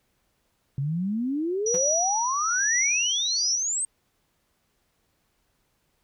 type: exponential sweep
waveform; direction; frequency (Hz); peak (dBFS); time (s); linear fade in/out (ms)
sine; up; 132.2 to 8560; -24; 0.78-3.85; 2
type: tone with tremolo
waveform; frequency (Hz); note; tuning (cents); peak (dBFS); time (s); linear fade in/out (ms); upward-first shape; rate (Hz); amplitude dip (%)
sine; 5830; F#8; -26; -21; 1.66-3.56; 5; triangle; 1.1; 65
type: tone with exponential decay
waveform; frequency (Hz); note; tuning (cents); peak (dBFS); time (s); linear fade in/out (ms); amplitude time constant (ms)
sawtooth; 180.7; F#3; -41; -26; 1.74-1.83; 5; 19
effects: pink hiss -71 dBFS RMS until 6.03 s